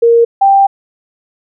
sine tone pair in turn, 466.2 / 787.2 Hz, A#4 / G5, 0 / +7 cents, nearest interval major sixth, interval 907 cents, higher second, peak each -4 dBFS, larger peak neither, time 0.02-0.25 / 0.41-0.67 s, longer second, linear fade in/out 10 ms, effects none

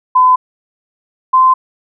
sine tone pair in turn, 1014 / 1034.7 Hz, B5 / C6, +45 / -20 cents, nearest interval unison, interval 35 cents, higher second, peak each -5 dBFS, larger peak neither, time 0.15-0.36 / 1.33-1.54 s, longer neither, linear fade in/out 10 ms, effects none

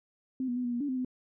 sine tone with pitch steps, 259.8 / 243.2 / 249.5 / 242 / 239.5 / 287.7 / 258.2 / 253.6 Hz, C4 / B3 / B3 / B3 / A#3 / D4 / C4 / B3, -12 / -26 / +18 / -35 / +47 / -36 / -23 / +46 cents, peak -29 dBFS, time 0.4-1.048 s, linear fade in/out 2 ms, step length 81 ms, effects none

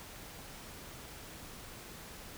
silence, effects pink hiss -49 dBFS RMS until 2.37 s

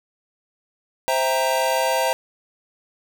square chord, C dominant seventh, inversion none, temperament equal with one note detuned, 523.3 / 659.3 / 793.6 / 932.3 Hz, C5 / E5 / G5 / Bb5, 0 / 0 / +21 / 0 cents, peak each -24 / -25 / -28 / -24 dBFS, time 1.08-2.13 s, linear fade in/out 0 ms, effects none

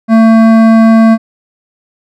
sine tone with hard clipping, 224.4 Hz, A3, 34 cents sharp, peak -4 dBFS, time 0.08-1.18 s, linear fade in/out 50 ms, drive 13 dB, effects none

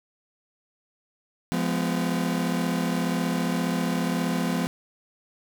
40% pulse chord, F diminished, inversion none, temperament just, 174.61 / 209.5 / 251.4 Hz, F3 / Ab3 / Cb4, 0 / +15 / +31 cents, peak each -26 / -30 / -27 dBFS, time 1.52-4.67 s, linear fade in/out 0 ms, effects none

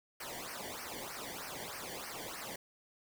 pink noise with flanger, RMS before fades -44 dBFS, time 0.2-2.56 s, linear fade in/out 5 ms, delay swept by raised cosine 0.27 to 0.79 ms, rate 3.2 Hz, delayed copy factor -0.9, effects none

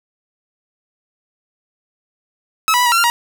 sawtooth tone with pitch steps, 1295 / 979 / 986 / 959 / 1359 / 1390 / 950 Hz, E6 / B5 / B5 / A#5 / F6 / F6 / A#5, -31 / -15 / -3 / +49 / -48 / -9 / +33 cents, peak -8 dBFS, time 2.68-3.1 s, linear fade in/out 0 ms, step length 60 ms, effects none

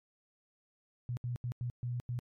sine tone bursts at uneven times, 121.9 Hz, B2, 22 cents flat, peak -33 dBFS, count 6, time 1.09-1.17 / 1.24-1.36 / 1.44-1.52 / 1.61-1.7 / 1.83-2 / 2.09-2.19 s, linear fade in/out 0 ms, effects MP3 64 kbps

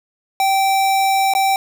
square tone with dropouts, 777 Hz, G5, 16 cents flat, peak -14 dBFS, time 0.4-1.56 s, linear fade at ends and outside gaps 1 ms, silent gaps 1.337-1.35 s, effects none

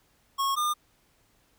square tone pair in turn, 1095 / 1209.1 Hz, C#6 / D#6, -22 / -50 cents, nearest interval major second, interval 172 cents, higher second, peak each -25 dBFS, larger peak neither, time 0.38-0.56 / 0.56-0.74 s, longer neither, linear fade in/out 20 ms, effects pink hiss -66 dBFS RMS until 1.58 s

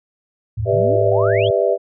sine tone with pitch glide, 110 to 105.76 Hz, A2 to G#2, 0 to +32 cents, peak -20 dBFS, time 0.57-1.51 s, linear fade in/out 10 ms, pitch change -68 cents, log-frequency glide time 0.8-1.01 s
sine exponential sweep, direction up, 67.5 to 3520 Hz, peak -24 dBFS, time 0.58-1.49 s, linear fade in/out 20 ms
sine chord, E minor seventh, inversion first, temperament just, 395.6 / 494.4 / 593.3 / 659.3 Hz, G4 / B4 / D5 / E5, +16 / +2 / +18 / 0 cents, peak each -19 dBFS, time 0.65-1.78 s, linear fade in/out 50 ms
effects none

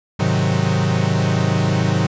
45% pulse chord, Ab dominant seventh, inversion none, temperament equal, 103.83 / 130.81 / 155.56 / 185 Hz, Ab2 / C3 / Eb3 / Gb3, 0 / 0 / 0 / 0 cents, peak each -21 dBFS, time 0.19-2.07 s, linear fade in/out 10 ms, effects resampled to 16000 Hz

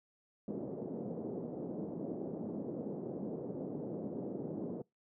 pink band-pass noise, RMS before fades -41 dBFS, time 0.48-4.82 s, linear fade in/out 2 ms, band 170 to 520 Hz, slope 24 dB/octave, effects noise-tail reverb RT60 0.2 s tail -25 dB re dry

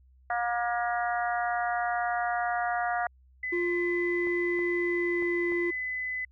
harmonic tone, 237.9 Hz, A#3, 35 cents sharp, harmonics 3 / 4 / 5 / 6 / 7 / 8, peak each -28 / -41 / -37 / -35 / -37 / -38 dBFS, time 0.3-3.07 s, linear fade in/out 2 ms
sine tone, 2011 Hz, B6, 31 cents sharp, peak -30 dBFS, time 3.43-6.25 s, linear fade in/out 5 ms
triangle tone with pitch glide, 350.3 to 347.7 Hz, F4 to F4, +5 to -8 cents, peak -25 dBFS, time 3.52-5.71 s, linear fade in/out 10 ms, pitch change -13 cents, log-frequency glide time 4.72-5.46 s
clicks, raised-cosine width 1 ms, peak -31 dBFS, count 4, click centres 4.271 / 4.591 / 5.224 / 5.521 s
effects added 64 Hz sine -56 dBFS peak until 6.31 s

